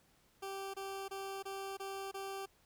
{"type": "tone bursts", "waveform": "20% pulse", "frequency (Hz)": 390, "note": "G4", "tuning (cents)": -9, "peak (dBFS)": -36, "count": 6, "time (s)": [0.42, 2.46], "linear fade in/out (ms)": 10, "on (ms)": 320, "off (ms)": 24, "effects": ["pink hiss -70 dBFS RMS until 2.65 s"]}